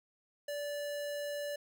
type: tone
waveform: square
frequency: 581 Hz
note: D5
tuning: 19 cents flat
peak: -37 dBFS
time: 0.48-1.56 s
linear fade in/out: 5 ms
effects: none